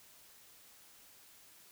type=silence; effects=white hiss -60 dBFS RMS until 1.71 s